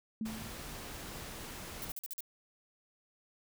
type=tone with exponential decay; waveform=sine; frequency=220 Hz; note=A3; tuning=in tune; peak=-32 dBFS; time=0.21-0.72 s; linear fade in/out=2 ms; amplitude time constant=110 ms
type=noise; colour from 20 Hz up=pink; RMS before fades=-45 dBFS; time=0.25-1.92 s; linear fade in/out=10 ms
type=noise bursts; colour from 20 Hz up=violet; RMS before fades=-41 dBFS; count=6; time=1.82-2.206 s; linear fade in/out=0 ms; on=26 ms; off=46 ms
effects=none